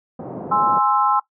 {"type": "band-pass noise", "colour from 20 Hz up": "pink", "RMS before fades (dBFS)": -31, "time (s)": [0.19, 0.79], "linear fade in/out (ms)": 5, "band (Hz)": [150, 790], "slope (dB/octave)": 24}
{"type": "chord", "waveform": "sine", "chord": "Ab augmented", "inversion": "none", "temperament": "equal", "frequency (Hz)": [830.6, 1046.5, 1318.5], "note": ["Ab5", "C6", "E6"], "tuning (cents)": [0, 0, 0], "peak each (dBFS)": -19, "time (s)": [0.51, 1.2], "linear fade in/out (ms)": 10}
{"effects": ["noise-tail reverb RT60 0.1 s tail -17 dB re dry"]}